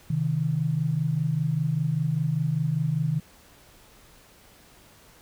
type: tone pair together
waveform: sine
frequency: 132.5 / 157.57 Hz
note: C3 / D#3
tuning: +22 / +22 cents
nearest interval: minor third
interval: 300 cents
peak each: -27 / -24 dBFS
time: 0.1-3.2 s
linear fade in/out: 5 ms
effects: pink hiss -54 dBFS RMS until 5.21 s